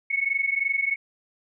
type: tone pair together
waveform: sine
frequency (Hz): 2194 / 2217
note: C#7 / C#7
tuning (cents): -18 / 0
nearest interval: unison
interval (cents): 18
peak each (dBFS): -25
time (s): 0.1-0.96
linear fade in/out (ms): 10
effects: none